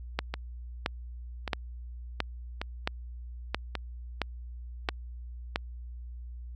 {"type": "two click trains", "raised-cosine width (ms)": 0.3, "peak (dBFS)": [-16, -11], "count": [5, 9], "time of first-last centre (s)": [[0.34, 4.891], [0.19, 5.559]], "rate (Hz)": [0.879, 1.49], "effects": ["added 60 Hz sine -39 dBFS peak until 6.55 s", "AAC 64 kbps"]}